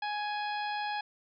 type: harmonic tone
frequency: 834 Hz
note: G#5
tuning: 7 cents sharp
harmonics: 1 / 2 / 3 / 4 / 5 / 6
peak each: -33 / -39 / -43 / -45 / -47 / -49 dBFS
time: 0.02-1.01 s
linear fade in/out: 5 ms
effects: none